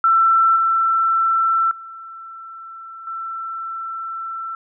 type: tone with level steps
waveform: sine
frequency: 1339 Hz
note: E6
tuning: 27 cents sharp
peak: -11 / -14 / -33 / -25 dBFS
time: 0.04-4.55 s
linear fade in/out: 2 ms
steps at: 0.56 / 1.71 / 3.07 s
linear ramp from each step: 2 ms
effects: none